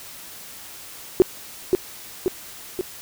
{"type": "tone with echo", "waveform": "sine", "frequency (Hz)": 370, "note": "F#4", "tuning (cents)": 0, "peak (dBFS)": -8, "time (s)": [1.2, 1.22], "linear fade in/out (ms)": 0, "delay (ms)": 530, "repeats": 3, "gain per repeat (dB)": -4, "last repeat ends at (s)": 2.81, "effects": ["white hiss -40 dBFS RMS until 3.01 s"]}